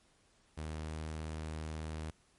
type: tone with pitch glide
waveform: sawtooth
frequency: 77.78 to 78.32 Hz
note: D#2 to D#2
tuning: 0 to +12 cents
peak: -35 dBFS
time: 0.57-2.11 s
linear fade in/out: 10 ms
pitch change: +12 cents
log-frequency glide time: 0.77-0.96 s
effects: pink hiss -69 dBFS RMS until 2.38 s + MP3 48 kbps